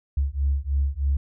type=beating tone pair; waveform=sine; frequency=68.1 / 71.3 Hz; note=C#2 / C#2; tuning=-30 / +49 cents; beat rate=3.2 Hz; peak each=-23 dBFS; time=0.17-1.17 s; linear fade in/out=5 ms; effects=tanh soft clip ceiling -14 dBFS